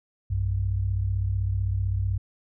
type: tone pair together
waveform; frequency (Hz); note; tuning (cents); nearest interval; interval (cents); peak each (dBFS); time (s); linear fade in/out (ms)
sine; 60.9 / 96.67; B1 / G2; -24 / -24; minor sixth; 800; -28 / -24; 0.3-2.18; 10
effects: none